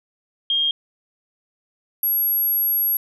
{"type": "tone pair in turn", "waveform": "sine", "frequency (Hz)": [3226, 11496], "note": ["G7", "F9"], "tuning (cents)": [49, 49], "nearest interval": "octave + minor seventh", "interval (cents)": 2200, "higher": "second", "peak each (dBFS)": -17, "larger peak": "neither", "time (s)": [[0.5, 0.71], [2.03, 2.97]], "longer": "second", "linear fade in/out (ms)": 2, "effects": []}